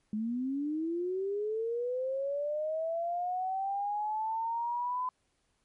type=linear sweep; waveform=sine; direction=up; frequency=208.3 to 1015 Hz; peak=-30 dBFS; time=0.13-5.09 s; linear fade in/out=2 ms; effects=pink hiss -75 dBFS RMS until 5.64 s + MP3 48 kbps